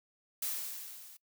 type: noise with level ramp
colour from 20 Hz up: blue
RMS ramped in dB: -34 to -54 dBFS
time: 0.42-1.17 s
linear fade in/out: 5 ms
effects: noise-tail reverb RT60 0.1 s tail -22 dB re dry